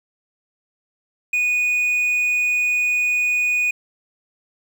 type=tone; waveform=triangle; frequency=2475 Hz; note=D#7; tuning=10 cents flat; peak=-15 dBFS; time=1.33-3.71 s; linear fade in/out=5 ms; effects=8-bit